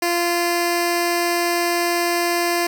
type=tone with notch filter; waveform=10% pulse; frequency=345.7 Hz; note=F4; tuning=18 cents flat; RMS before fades=-20 dBFS; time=0.02-2.67 s; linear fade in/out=5 ms; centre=1300 Hz; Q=1.8; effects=8-bit